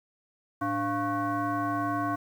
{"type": "tone with frequency modulation", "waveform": "sine", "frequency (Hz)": 697, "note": "F5", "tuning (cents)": -4, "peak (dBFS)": -26, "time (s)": [0.61, 2.16], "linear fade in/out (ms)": 10, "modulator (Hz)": 404, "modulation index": 1.6, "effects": ["9-bit"]}